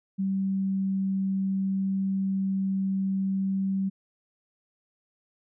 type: tone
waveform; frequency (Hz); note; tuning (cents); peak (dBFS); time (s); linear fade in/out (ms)
sine; 192.9; G3; -28; -24; 0.18-3.9; 20
effects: none